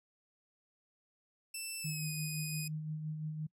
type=tone with pitch glide; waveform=5% pulse; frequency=2659 to 2495 Hz; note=E7 to D#7; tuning=+14 to +4 cents; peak=-30 dBFS; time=1.54-2.68 s; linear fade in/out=5 ms; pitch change=-110 cents; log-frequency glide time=1.79-2.09 s
type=tone with tremolo; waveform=sine; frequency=154.7 Hz; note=D#3; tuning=10 cents flat; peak=-35 dBFS; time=1.84-3.47 s; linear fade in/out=10 ms; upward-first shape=sine; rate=5.8 Hz; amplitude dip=40%
effects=noise-tail reverb RT60 0.1 s tail -25 dB re dry + low-pass 12000 Hz 12 dB/octave